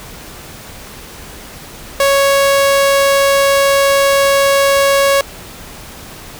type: tone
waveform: sawtooth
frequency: 554.4 Hz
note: C#5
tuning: in tune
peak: -5 dBFS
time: 2-5.21 s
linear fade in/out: 2 ms
effects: pink hiss -33 dBFS RMS until 6.39 s